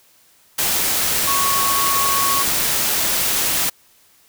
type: tone in noise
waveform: sine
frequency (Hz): 1108.7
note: C#6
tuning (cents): 0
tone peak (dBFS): -19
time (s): 1.27-2.43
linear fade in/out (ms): 10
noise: white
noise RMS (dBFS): -19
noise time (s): 0.58-3.7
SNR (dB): -3
effects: white hiss -54 dBFS RMS until 4.28 s